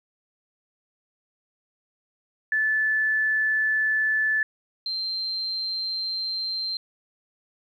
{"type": "tone pair in turn", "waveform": "sine", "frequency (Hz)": [1742, 4143], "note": ["A6", "C8"], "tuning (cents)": [-18, -18], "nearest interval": "octave + minor third", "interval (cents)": 1500, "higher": "second", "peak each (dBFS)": [-20, -26], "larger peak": "first", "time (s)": [[2.52, 4.43], [4.86, 6.77]], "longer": "neither", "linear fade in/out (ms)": 2, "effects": ["10-bit"]}